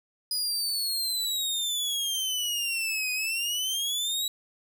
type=exponential two-way sweep; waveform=sawtooth; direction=down then up; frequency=4978 to 2485 to 3895 Hz; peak=-24 dBFS; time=0.31-4.28 s; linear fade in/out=2 ms; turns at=3.12 s; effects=none